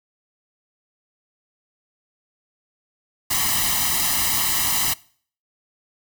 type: noise with comb filter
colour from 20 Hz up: white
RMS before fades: -21 dBFS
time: 3.3-4.94 s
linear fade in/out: 10 ms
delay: 1 ms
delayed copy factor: +0.85
effects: noise-tail reverb RT60 0.5 s tail -22 dB re dry